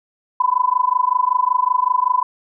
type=tone with amplitude modulation; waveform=sine; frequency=1002 Hz; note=B5; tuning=25 cents sharp; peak=-10 dBFS; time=0.4-2.23 s; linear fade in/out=5 ms; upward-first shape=sine; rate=25.3 Hz; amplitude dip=95%; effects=none